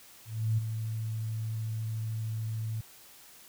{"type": "tone with ADSR envelope", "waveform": "sine", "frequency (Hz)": 110.8, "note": "A2", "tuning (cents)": 13, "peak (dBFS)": -23, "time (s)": [0.25, 2.81], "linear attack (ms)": 330, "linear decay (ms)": 12, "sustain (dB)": -8, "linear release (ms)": 6, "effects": ["white hiss -54 dBFS RMS until 3.48 s"]}